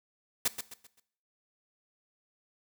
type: noise with echo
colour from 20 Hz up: white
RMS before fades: -27 dBFS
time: 0.45-0.48 s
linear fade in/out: 5 ms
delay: 130 ms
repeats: 4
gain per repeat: -9 dB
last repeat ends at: 1 s
effects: noise-tail reverb RT60 0.6 s tail -17 dB re dry